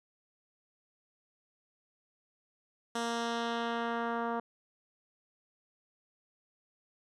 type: tone with low-pass filter sweep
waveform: 10% pulse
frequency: 233.1 Hz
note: A#3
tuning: in tune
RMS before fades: -34 dBFS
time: 2.95-4.4 s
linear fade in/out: 5 ms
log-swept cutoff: 8300 to 1100 Hz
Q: 1.1
effects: none